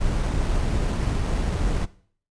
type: noise with sample-and-hold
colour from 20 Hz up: brown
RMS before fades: -23 dBFS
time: 0-1.86 s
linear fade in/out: 20 ms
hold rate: 7350 Hz
effects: noise-tail reverb RT60 0.5 s tail -18 dB re dry + resampled to 22050 Hz